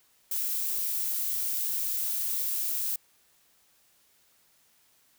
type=noise; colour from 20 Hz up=violet; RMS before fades=-30 dBFS; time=0.31-2.96 s; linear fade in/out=5 ms; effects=white hiss -65 dBFS RMS until 5.18 s